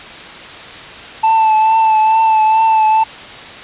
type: tone with vibrato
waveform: triangle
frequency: 880 Hz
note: A5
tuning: in tune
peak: -6 dBFS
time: 1.23-3.04 s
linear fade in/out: 10 ms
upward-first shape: triangle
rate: 2.3 Hz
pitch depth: 31 cents each way
effects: white hiss -31 dBFS RMS until 3.63 s + resampled to 8000 Hz